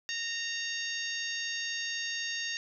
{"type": "harmonic tone", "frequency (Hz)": 924, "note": "A#5", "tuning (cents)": -16, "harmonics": [2, 3, 4, 5, 6, 7], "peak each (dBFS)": [-37, -39, -40, -41, -42, -42], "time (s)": [0.09, 2.57], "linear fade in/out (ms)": 0, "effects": []}